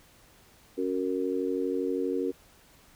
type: harmonic tone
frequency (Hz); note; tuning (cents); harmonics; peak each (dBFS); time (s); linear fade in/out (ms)
92.5; F#2; 0; 3 / 4 / 5; -31 / -31 / -31; 0.77-2.32; 20
effects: pink hiss -58 dBFS RMS until 2.95 s